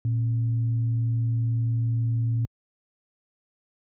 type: tone with frequency modulation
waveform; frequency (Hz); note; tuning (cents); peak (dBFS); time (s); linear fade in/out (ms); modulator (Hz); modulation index
sine; 115.8; A#2; -11; -21; 0.05-2.45; 0; 153; 0.23
effects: high-pass 60 Hz 12 dB/octave